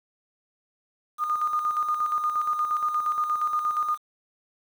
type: tone with tremolo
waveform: sine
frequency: 1221 Hz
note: D#6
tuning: 33 cents flat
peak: -21 dBFS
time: 1.18-3.98 s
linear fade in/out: 50 ms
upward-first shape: square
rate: 8.5 Hz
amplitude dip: 50%
effects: 8-bit